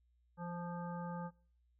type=harmonic tone with a mistuned harmonic; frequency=174.4 Hz; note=F3; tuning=2 cents flat; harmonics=1 / 3 / 5 / 7 / 9; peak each=-42 / -49 / -47 / -52 / -57 dBFS; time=0.37-1.31 s; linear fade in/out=50 ms; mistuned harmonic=1; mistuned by=-23 cents; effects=noise-tail reverb RT60 0.5 s tail -24 dB re dry + added 60 Hz sine -70 dBFS peak until 1.79 s